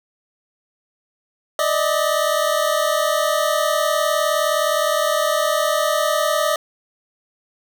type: tone pair together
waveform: 25% pulse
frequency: 595 / 634.6 Hz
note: D5 / D#5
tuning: +22 / +34 cents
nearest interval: minor second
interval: 112 cents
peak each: -16 dBFS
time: 1.59-6.56 s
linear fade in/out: 2 ms
effects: none